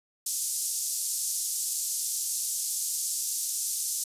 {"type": "band-pass noise", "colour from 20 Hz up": "pink", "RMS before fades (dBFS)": -31, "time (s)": [0.26, 4.04], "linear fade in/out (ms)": 5, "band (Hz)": [6000, 12000], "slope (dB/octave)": 24, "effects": ["resampled to 32000 Hz"]}